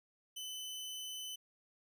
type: tone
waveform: sawtooth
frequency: 3025 Hz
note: F#7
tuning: 38 cents sharp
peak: -39 dBFS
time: 0.36-1.36 s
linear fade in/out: 10 ms
effects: none